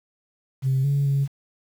sine tone with pitch steps, 132.8 / 141.1 / 139 Hz, C3 / C#3 / C#3, +26 / +31 / +5 cents, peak -17 dBFS, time 0.62-1.28 s, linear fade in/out 50 ms, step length 220 ms, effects tanh soft clip ceiling -15 dBFS + 8-bit

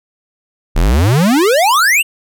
square exponential sweep, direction up, 34.65 to 2924 Hz, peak -9 dBFS, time 0.75-2.03 s, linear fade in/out 20 ms, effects none

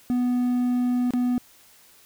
triangle tone with dropouts, 246.9 Hz, B3, in tune, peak -18 dBFS, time 0.1-1.38 s, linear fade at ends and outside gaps 0 ms, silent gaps 1.107-1.136 s, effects white hiss -54 dBFS RMS until 2.05 s

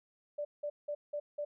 sine tone bursts, 587.3 Hz, D5, in tune, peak -34 dBFS, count 5, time 0.38-1.45 s, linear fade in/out 10 ms, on 70 ms, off 180 ms, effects none

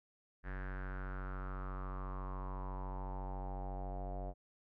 square tone with low-pass filter sweep, 47 Hz, F#1, 28 cents sharp, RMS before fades -42 dBFS, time 0.43-4.34 s, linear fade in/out 50 ms, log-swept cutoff 1700 to 670 Hz, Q 5.9, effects none

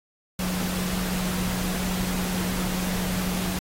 sine tone in noise, 183 Hz, F#3, 19 cents flat, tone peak -27 dBFS, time 0.39-3.59 s, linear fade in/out 2 ms, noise pink, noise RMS -31 dBFS, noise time 0.39-3.59 s, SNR +1 dB, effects AAC 48 kbps

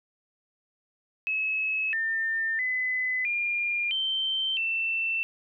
sine tone with pitch steps, 2580 / 1802 / 2016 / 2408 / 3113 / 2677 Hz, E7 / A6 / B6 / D7 / G7 / E7, -38 / +41 / +35 / +43 / -13 / +26 cents, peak -25 dBFS, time 1.27-5.23 s, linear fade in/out 0 ms, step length 660 ms, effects none

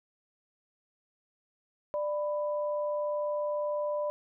sine tone pair together, 593 / 993 Hz, D5 / B5, +17 / +9 cents, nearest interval major sixth, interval 892 cents, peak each -29 / -38 dBFS, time 1.94-4.1 s, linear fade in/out 0 ms, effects none

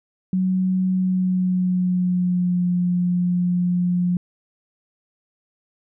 sine tone with pitch glide, 186 to 177.81 Hz, F#3 to F3, +9 to +31 cents, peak -17 dBFS, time 0.33-4.17 s, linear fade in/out 2 ms, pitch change -78 cents, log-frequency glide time 0.91-2.66 s, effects none

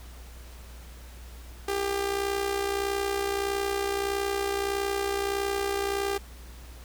sawtooth tone with amplitude modulation, 398 Hz, G4, 26 cents sharp, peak -20 dBFS, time 1.68-6.18 s, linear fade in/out 5 ms, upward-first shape sine, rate 61.6 Hz, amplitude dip 60%, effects added 60 Hz sine -43 dBFS peak until 6.84 s + pink hiss -51 dBFS RMS until 6.84 s

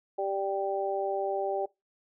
harmonic tone, 196 Hz, G3, in tune, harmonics 2 / 3 / 4, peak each -32 / -32 / -32 dBFS, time 0.18-1.66 s, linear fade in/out 10 ms, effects noise-tail reverb RT60 0.2 s tail -21 dB re dry

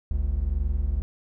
triangle tone pair together, 49.16 / 70.9 Hz, G1 / C#2, +6 / +40 cents, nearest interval tritone, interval 634 cents, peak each -24 / -23 dBFS, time 0.11-1.02 s, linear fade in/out 0 ms, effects none

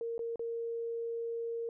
sine tone with dropouts, 463.1 Hz, A#4, 11 cents flat, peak -34 dBFS, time 0.01-1.69 s, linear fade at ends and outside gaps 1 ms, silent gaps 0.18-0.192 / 0.358-0.394 s, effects none

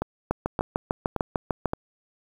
two click trains, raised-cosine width 1 ms, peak -12 / -9 dBFS, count 4 / 10, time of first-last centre 0.02-1.734 / 0.31-1.657 s, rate 1.75 / 6.68 Hz, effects 7-bit

